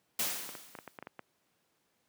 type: noise with exponential decay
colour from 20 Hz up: white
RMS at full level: -30 dBFS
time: 0.19-0.98 s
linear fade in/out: 5 ms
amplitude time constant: 170 ms
type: clicks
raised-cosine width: 0.5 ms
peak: -28 dBFS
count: 9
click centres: 0.491 / 0.552 / 0.752 / 0.788 / 0.877 / 0.988 / 1.026 / 1.071 / 1.193 s
effects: pink hiss -75 dBFS RMS until 2.08 s + high-pass 150 Hz 12 dB/octave